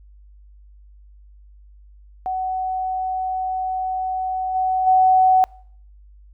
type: tone with level steps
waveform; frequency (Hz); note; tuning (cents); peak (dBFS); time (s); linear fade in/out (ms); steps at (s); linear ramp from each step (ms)
sine; 749; F#5; +21; -21 / -17 / -11; 2.26-5.44; 0; 4.54 / 4.86; 20
effects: noise-tail reverb RT60 0.6 s tail -26 dB re dry + added 50 Hz sine -44 dBFS peak until 6.33 s